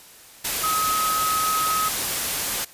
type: tone in noise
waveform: sine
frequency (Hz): 1272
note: D#6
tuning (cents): +38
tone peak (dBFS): -21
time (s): 0.63-1.89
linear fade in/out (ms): 10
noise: white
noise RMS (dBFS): -25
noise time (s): 0.44-2.65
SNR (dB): +1
effects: white hiss -47 dBFS RMS until 2.73 s + resampled to 32000 Hz